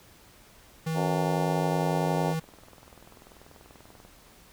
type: tone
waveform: square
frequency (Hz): 161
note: E3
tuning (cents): -41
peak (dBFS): -28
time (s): 0.86-2.4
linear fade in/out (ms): 10
type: harmonic tone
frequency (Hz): 90.9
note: F#2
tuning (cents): -30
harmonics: 3 / 4 / 5 / 6 / 7 / 8 / 9 / 10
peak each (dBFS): -35 / -35 / -35 / -35 / -35 / -35 / -35 / -35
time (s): 0.94-2.35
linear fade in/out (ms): 50
type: click train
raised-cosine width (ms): 1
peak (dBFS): -36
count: 50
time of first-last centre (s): 1.66-4.05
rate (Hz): 20.5
effects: pink hiss -55 dBFS RMS until 4.52 s